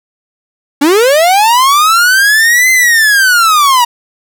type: linear two-way sweep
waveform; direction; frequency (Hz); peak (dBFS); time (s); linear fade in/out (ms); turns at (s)
45% pulse; up then down; 269.6 to 2073 to 937; -5; 0.81-3.85; 10; 2.71
effects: none